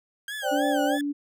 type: tone with vibrato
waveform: 30% pulse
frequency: 1587 Hz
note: G6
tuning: 21 cents sharp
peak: -29 dBFS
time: 0.28-1.01 s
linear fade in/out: 2 ms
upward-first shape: sine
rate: 3.2 Hz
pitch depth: 150 cents each way
type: chord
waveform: sine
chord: C suspended second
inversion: none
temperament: equal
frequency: 523.3 / 587.3 / 784 Hz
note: C5 / D5 / G5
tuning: 0 / 0 / 0 cents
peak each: -29 / -27 / -27 dBFS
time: 0.42-0.99 s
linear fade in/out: 50 ms
type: tone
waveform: sine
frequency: 287.8 Hz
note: D4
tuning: 35 cents flat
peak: -25 dBFS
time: 0.51-1.13 s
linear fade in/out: 20 ms
effects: none